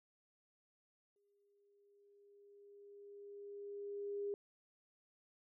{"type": "tone with exponential growth", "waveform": "sine", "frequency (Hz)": 405.2, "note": "G#4", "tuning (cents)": -43, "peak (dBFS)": -37, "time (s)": [1.16, 4.34], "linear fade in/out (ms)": 1, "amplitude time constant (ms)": 690, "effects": []}